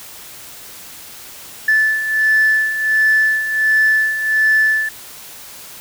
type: beating tone pair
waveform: sine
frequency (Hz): 1746 / 1747.4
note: A6 / A6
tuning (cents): -14 / -12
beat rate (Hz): 1.4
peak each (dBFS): -18 / -12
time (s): 1.68-4.89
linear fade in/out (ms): 5
effects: tanh soft clip ceiling -6 dBFS + white hiss -36 dBFS RMS until 5.8 s